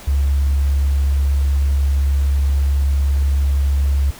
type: tone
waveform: sine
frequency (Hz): 69.6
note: C#2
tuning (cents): +8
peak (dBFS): -12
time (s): 0.07-4.11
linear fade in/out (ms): 10
effects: tanh soft clip ceiling -8 dBFS + pink hiss -38 dBFS RMS until 4.19 s